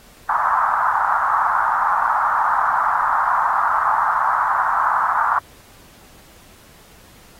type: band-pass noise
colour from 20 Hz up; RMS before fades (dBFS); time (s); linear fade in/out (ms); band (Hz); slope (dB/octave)
pink; -18; 0.29-5.39; 2; 850 to 1400; 48
effects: pink hiss -48 dBFS RMS until 7.39 s + AAC 48 kbps